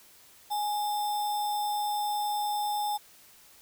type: tone with sample-and-hold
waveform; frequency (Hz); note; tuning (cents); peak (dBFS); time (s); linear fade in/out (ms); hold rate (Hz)
sine; 831; G#5; +1; -27; 0.5-2.98; 20; 4410
effects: white hiss -56 dBFS RMS until 3.61 s